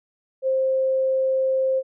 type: tone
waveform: sine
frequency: 527 Hz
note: C5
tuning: 12 cents sharp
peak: -18 dBFS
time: 0.42-1.83 s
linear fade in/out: 50 ms
effects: none